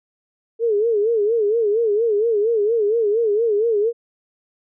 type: tone with vibrato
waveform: sine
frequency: 436.8 Hz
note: A4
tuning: 13 cents flat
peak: -15 dBFS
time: 0.59-3.93 s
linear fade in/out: 50 ms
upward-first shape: sine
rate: 4.3 Hz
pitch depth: 130 cents each way
effects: none